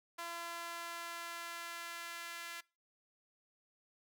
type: tone with high-pass filter sweep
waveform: sawtooth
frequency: 340 Hz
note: F4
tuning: 46 cents flat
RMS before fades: -45 dBFS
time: 0.18-2.61 s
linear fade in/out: 10 ms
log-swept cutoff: 1000 to 1700 Hz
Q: 1.4
effects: noise-tail reverb RT60 0.3 s tail -24 dB re dry